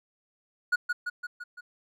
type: tone with echo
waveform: triangle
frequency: 1452 Hz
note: F#6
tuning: 33 cents flat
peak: -19 dBFS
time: 0.72-0.76 s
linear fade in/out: 10 ms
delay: 170 ms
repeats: 5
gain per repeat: -4 dB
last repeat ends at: 1.61 s
effects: none